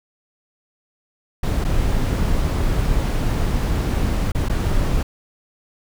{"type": "noise with dropouts", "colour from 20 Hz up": "brown", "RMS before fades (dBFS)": -19, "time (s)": [1.43, 5.03], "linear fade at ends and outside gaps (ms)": 5, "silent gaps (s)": [[1.643, 1.648], [4.319, 4.348], [4.486, 4.496]], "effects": []}